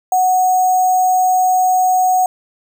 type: tone with sample-and-hold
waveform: sine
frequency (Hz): 740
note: F#5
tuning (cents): 0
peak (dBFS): -10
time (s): 0.12-2.26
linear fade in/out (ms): 2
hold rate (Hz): 7350
effects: none